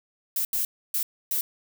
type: noise bursts at uneven times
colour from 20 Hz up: violet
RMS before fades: -26 dBFS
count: 4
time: 0.36-0.45 / 0.53-0.65 / 0.94-1.03 / 1.31-1.41 s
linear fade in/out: 2 ms
effects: none